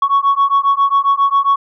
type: beating tone pair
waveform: sine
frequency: 1108.7 / 1116.1 Hz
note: C#6 / C#6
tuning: 0 / +11 cents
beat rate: 7.4 Hz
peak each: -12 dBFS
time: 0.02-1.56 s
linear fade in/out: 5 ms
effects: tanh soft clip ceiling -6 dBFS